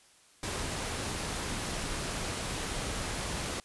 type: noise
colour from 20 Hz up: pink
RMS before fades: -35 dBFS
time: 0.43-3.6 s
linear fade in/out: 2 ms
effects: white hiss -61 dBFS RMS until 3.64 s + resampled to 24000 Hz